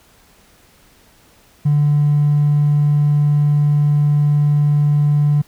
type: tone with hard clipping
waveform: triangle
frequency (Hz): 146.83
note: D3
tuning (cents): 0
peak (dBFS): -11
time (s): 1.65-5.42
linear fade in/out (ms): 10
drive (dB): 3
effects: pink hiss -51 dBFS RMS until 5.47 s